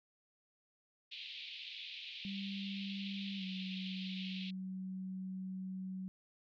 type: band-pass noise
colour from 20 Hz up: white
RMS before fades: -48 dBFS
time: 1.11-4.51 s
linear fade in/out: 10 ms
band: 2400 to 4000 Hz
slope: 48 dB/octave
type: tone with pitch glide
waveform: sine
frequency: 196.6 to 187.83 Hz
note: G3 to F#3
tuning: +5 to +26 cents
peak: -40 dBFS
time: 2.25-6.08 s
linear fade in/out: 0 ms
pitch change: -79 cents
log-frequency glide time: 3.37-3.43 s
effects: none